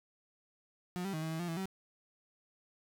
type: tone with pitch steps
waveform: 35% pulse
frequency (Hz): 179.1 / 195.4 / 157.2 / 160.2 / 161.2 / 174.4 / 164.6 / 191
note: F3 / G3 / D#3 / E3 / E3 / F3 / E3 / G3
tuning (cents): +44 / -5 / +18 / -49 / -38 / -2 / -2 / -45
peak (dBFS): -34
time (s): 0.96-1.656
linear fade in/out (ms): 0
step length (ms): 87
effects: none

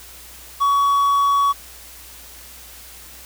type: tone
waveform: triangle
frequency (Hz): 1125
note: C#6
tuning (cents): +25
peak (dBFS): -12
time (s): 0.6-1.53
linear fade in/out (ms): 20
effects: added 60 Hz sine -47 dBFS peak until 3.25 s + white hiss -41 dBFS RMS until 3.25 s

